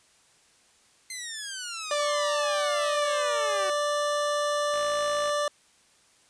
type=exponential sweep; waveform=10% pulse; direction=down; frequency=2093 to 370 Hz; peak=-25 dBFS; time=1.1-3.7 s; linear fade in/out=2 ms
type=tone; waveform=25% pulse; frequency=587.3 Hz; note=D5; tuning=in tune; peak=-21 dBFS; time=1.91-5.48 s; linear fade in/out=2 ms
type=click train; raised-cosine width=0.3 ms; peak=-25 dBFS; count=32; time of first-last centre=4.74-5.294 s; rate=56 Hz
effects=white hiss -61 dBFS RMS until 6.29 s + resampled to 22050 Hz